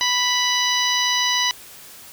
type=harmonic tone; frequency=987.8 Hz; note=B5; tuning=in tune; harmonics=1 / 2 / 3 / 4 / 5 / 6; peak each=-25 / -24 / -23 / -24 / -27 / -26 dBFS; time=0.01-1.51 s; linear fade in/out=0 ms; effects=white hiss -42 dBFS RMS until 2.12 s